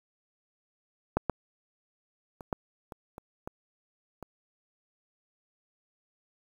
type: clicks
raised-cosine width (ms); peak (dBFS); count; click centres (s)
1; -10 / -12 / -28 / -15 / -27 / -28 / -23 / -26; 8; 1.17 / 1.297 / 2.408 / 2.528 / 2.922 / 3.181 / 3.475 / 4.227
effects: 8-bit